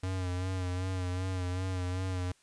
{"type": "tone with vibrato", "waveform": "square", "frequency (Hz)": 91.9, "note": "F#2", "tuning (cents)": -11, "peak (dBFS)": -32, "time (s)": [0.03, 2.32], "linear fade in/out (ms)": 5, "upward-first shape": "sine", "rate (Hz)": 2.6, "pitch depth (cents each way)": 41, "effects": ["white hiss -66 dBFS RMS until 2.42 s", "resampled to 22050 Hz"]}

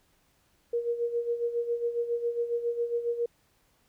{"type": "tone with tremolo", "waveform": "sine", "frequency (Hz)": 472.4, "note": "A#4", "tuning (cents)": 23, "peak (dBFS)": -24, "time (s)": [0.73, 3.26], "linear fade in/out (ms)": 5, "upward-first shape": "sine", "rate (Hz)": 7.3, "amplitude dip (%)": 70, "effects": ["pink hiss -68 dBFS RMS until 3.88 s"]}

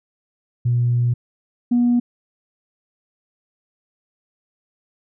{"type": "tone pair in turn", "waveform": "sine", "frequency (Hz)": [120.8, 241.6], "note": ["B2", "B3"], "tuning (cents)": [-38, -38], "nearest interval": "octave", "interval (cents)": 1200, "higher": "second", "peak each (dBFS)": [-14, -12], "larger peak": "second", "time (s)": [[0.65, 1.14], [1.71, 2]], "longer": "first", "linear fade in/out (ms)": 10, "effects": ["tanh soft clip ceiling -10 dBFS"]}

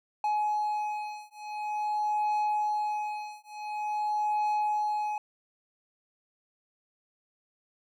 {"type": "beating tone pair", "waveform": "triangle", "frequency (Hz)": [843, 843.47], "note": ["G#5", "G#5"], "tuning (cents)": [26, 27], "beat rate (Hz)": 0.47, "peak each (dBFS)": -29, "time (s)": [0.24, 5.18], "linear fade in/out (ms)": 2, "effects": []}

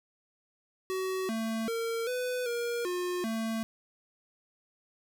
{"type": "tone with pitch steps", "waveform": "square", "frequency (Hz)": [376.2, 223.9, 458.2, 499.7, 473.8, 358.2, 224.1], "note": ["F#4", "A3", "A#4", "B4", "A#4", "F4", "A3"], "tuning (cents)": [29, 30, -30, 20, 28, 44, 32], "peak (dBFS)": -31, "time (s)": [0.9, 3.63], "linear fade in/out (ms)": 0, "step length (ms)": 390, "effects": []}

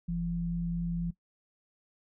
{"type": "tone pair together", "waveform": "sine", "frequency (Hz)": [44.82, 170.2], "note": ["F1", "F3"], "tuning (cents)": [46, -44], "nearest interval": "octave + major seventh", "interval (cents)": 2310, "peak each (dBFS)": [-37, -30], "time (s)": [0.08, 1.11], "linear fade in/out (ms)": 10, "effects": ["noise-tail reverb RT60 0.1 s tail -18 dB re dry"]}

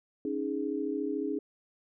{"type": "chord", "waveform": "sine", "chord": "C# suspended second", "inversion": "none", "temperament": "equal", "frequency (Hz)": [277.2, 311.1, 415.3], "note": ["C#4", "D#4", "G#4"], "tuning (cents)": [0, 0, 0], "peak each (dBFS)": -34, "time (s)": [0.25, 1.39], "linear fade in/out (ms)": 2, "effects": []}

